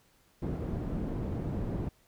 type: low-pass noise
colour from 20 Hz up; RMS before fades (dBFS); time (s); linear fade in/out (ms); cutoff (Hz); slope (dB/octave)
white; -34; 0.42-1.89; 5; 240; 12
effects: pink hiss -66 dBFS RMS until 2.07 s

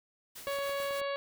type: noise with tremolo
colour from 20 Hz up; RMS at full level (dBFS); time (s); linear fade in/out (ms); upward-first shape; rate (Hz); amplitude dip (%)
white; -45; 0.35-1.01; 10; triangle; 6.8; 50
type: harmonic tone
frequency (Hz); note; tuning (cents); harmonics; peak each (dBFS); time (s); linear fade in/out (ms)
559; C#5; +14; 1 / 2 / 3 / 4 / 5 / 6 / 7 / 8; -33 / -39 / -43 / -45 / -47 / -49 / -50 / -51; 0.47-1.16; 0
type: click train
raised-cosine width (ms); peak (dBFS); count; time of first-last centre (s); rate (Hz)
1; -35; 6; 0.48-1.016; 9.33
effects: none

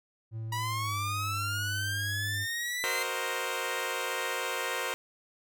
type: tone with pitch glide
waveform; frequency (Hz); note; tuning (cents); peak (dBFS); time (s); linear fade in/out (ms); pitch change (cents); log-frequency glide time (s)
triangle; 111.7 to 100.67; A2 to G2; +27 to +47; -32; 0.31-2.47; 50; -180; 0.69-0.99
type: linear sweep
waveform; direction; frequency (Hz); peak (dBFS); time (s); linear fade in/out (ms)
sawtooth; up; 960 to 2082; -28; 0.52-3.03; 5
type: chord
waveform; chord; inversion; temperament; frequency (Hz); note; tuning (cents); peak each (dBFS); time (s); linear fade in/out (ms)
10% pulse; C half-diminished seventh; second; equal; 370 / 466.2 / 523.3 / 622.3; Gb4 / Bb4 / C5 / Eb5; 0 / 0 / 0 / 0; -31 / -27 / -26 / -32; 2.84-4.94; 0
effects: none

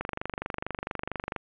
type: click train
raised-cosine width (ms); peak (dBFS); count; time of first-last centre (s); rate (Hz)
0.5; -16; 34; 0.01-1.362; 24.4
effects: resampled to 8000 Hz + 9-bit

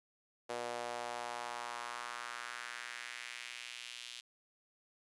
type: tone with high-pass filter sweep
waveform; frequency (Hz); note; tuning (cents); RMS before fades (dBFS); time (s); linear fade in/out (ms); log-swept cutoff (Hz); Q
sawtooth; 120.1; B2; -48; -44; 0.49-4.21; 10; 530 to 3300; 2
effects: resampled to 24000 Hz

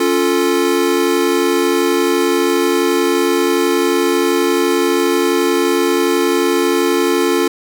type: chord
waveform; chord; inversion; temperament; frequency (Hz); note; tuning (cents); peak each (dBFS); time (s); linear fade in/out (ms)
square; Db augmented; none; equal; 277.2 / 349.2 / 440; Db4 / F4 / A4; 0 / 0 / 0; -19 / -16 / -18; 0-7.48; 5
effects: none

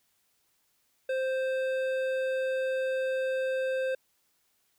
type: tone with hard clipping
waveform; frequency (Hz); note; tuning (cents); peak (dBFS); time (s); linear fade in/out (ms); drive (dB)
sine; 523.3; C5; 0; -29; 1.09-3.95; 5; 11
effects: white hiss -72 dBFS RMS until 4.78 s

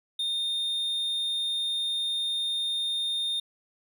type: tone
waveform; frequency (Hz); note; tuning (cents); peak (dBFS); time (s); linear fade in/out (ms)
triangle; 3650; A#7; -37; -25; 0.19-3.4; 5
effects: none

